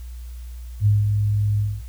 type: tone with ADSR envelope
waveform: sine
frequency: 103.83 Hz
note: G#2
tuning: in tune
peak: -12 dBFS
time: 0.8-1.83 s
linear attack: 61 ms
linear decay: 180 ms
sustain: -5 dB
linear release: 240 ms
effects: added 60 Hz sine -32 dBFS peak until 1.88 s + white hiss -53 dBFS RMS until 1.88 s